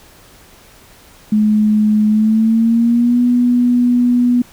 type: tone with pitch glide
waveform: sine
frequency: 212.8 to 244.4 Hz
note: G#3 to B3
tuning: +42 to -18 cents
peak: -9 dBFS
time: 1.32-4.42 s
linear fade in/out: 5 ms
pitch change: +240 cents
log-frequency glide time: 2.08-3.21 s
effects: pink hiss -44 dBFS RMS until 4.52 s